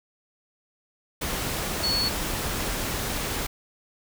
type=tone in noise; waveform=sine; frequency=4402 Hz; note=C#8; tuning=13 cents flat; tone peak=-23 dBFS; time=1.83-2.09 s; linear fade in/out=10 ms; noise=pink; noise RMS=-29 dBFS; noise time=1.21-3.47 s; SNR=+3 dB; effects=none